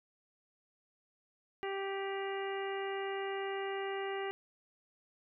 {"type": "harmonic tone with a mistuned harmonic", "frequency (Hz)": 391.4, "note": "G4", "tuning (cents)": -3, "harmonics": [1, 2, 3, 4, 5, 6, 7], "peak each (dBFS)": [-37, -42, -47, -49, -45, -52, -49], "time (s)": [1.63, 4.31], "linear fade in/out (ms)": 0, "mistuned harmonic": 7, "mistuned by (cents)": 53, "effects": []}